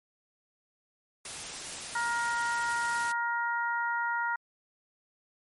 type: noise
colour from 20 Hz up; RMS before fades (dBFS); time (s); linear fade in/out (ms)
white; -39; 1.25-3.12; 5
type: harmonic tone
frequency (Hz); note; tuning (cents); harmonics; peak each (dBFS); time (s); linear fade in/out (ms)
470.7; A#4; +17; 2 / 3 / 4; -31 / -31 / -36; 1.95-4.36; 5
effects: MP3 48 kbps